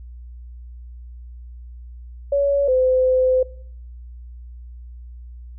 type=tone pair in turn; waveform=sine; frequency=563 / 513.2 Hz; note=C#5 / C5; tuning=+27 / -34 cents; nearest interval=major second; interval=161 cents; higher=first; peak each=-15 / -14 dBFS; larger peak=second; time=2.32-2.68 / 2.68-3.43 s; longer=second; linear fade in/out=5 ms; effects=noise-tail reverb RT60 0.6 s tail -21 dB re dry + added 60 Hz sine -35 dBFS peak until 5.58 s